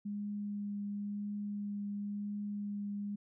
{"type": "tone with vibrato", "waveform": "sine", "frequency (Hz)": 204.6, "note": "G#3", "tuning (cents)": -26, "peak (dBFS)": -36, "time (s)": [0.05, 3.16], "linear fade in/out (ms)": 10, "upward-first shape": "triangle", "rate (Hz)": 0.96, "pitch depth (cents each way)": 12, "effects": []}